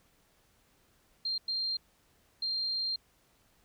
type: tone bursts at uneven times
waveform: sine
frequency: 4186 Hz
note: C8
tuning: in tune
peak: -30 dBFS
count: 3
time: 1.25-1.38 / 1.48-1.77 / 2.42-2.96 s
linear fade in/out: 5 ms
effects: pink hiss -68 dBFS RMS until 3.64 s